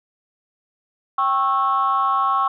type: chord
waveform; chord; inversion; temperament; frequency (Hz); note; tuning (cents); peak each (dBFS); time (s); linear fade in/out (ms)
sine; C# diminished; second; equal with one note detuned; 784 / 1096.6 / 1318.5; G5 / C#6 / E6; 0 / -19 / 0; -23 / -17 / -22; 1.18-2.48; 5
effects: tanh soft clip ceiling -10 dBFS